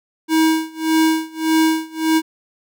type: tone with tremolo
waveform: square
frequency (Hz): 319.3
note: D#4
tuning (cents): +45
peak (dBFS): -12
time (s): 0.28-2.22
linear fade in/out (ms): 50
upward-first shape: sine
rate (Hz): 1.7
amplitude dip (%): 95
effects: none